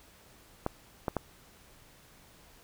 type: clicks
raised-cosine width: 1 ms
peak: -15 dBFS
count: 3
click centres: 0.664 / 1.082 / 1.167 s
effects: pink hiss -58 dBFS RMS until 2.63 s